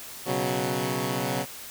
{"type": "chord", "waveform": "10% pulse", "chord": "B suspended second", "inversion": "none", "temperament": "equal", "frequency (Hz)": [123.47, 138.59, 185], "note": ["B2", "C#3", "F#3"], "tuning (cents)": [0, 0, 0], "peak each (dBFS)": -22, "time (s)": [0.25, 1.46], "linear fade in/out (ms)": 50, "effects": ["white hiss -41 dBFS RMS until 1.7 s"]}